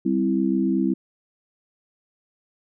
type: chord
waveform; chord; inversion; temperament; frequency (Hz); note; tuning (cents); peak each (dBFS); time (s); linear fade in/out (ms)
sine; C major; second; equal; 196 / 261.6 / 329.6; G3 / C4 / E4; 0 / 0 / 0; -23; 0.05-0.94; 10
effects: none